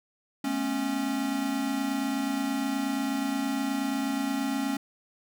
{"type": "tone cluster", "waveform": "square", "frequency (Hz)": [215.3, 245.8, 274.2], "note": ["A3", "B3", "C#4"], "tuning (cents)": [-37, -8, -19], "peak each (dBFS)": [-35, -36, -29], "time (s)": [0.44, 4.77], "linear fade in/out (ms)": 5, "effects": []}